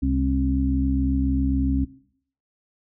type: harmonic tone with a mistuned harmonic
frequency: 67.3 Hz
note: C2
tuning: 49 cents sharp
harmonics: 1 / 2 / 3 / 4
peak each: -23 / -30 / -32 / -22 dBFS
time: 0.02-1.85 s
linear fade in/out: 10 ms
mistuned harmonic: 2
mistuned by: -44 cents
effects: noise-tail reverb RT60 0.6 s tail -18 dB re dry